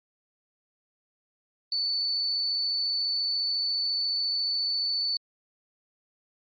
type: tone with amplitude modulation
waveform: sine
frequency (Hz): 4487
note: C#8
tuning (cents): +20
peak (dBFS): -24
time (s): 1.72-5.17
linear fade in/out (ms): 2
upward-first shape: sine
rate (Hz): 94.3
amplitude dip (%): 25
effects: Opus 48 kbps